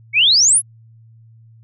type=exponential sweep; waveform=sine; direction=up; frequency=2170 to 11175 Hz; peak=-9 dBFS; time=0.13-0.62 s; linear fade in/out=50 ms; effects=added 113 Hz sine -43 dBFS peak until 1.63 s